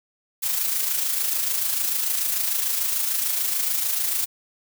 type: noise with amplitude modulation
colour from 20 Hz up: blue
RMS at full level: -22 dBFS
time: 0.42-4.26 s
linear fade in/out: 20 ms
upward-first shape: sine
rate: 26.8 Hz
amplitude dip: 45%
effects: none